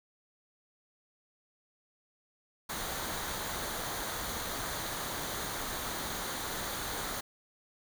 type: noise with comb filter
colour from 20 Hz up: pink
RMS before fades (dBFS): -37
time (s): 2.69-7.21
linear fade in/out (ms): 10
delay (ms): 0.38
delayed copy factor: -0.5
effects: none